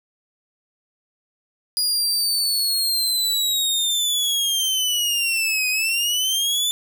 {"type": "linear two-way sweep", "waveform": "sawtooth", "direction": "down then up", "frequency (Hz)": [4900, 2489, 3523], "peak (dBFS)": -16, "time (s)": [1.77, 6.71], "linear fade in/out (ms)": 0, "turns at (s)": 5.69, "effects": []}